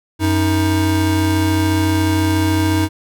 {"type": "tone pair together", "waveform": "square", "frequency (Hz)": [93.5, 314.5], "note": ["F#2", "D#4"], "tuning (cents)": [19, 19], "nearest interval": "octave + major sixth", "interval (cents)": 2100, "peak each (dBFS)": -17, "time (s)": [0.19, 2.89], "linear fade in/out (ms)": 50, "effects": []}